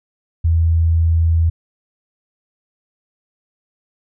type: tone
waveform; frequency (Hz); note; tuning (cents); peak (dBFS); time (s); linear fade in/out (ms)
sine; 82.41; E2; 0; -11; 0.44-1.5; 10
effects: none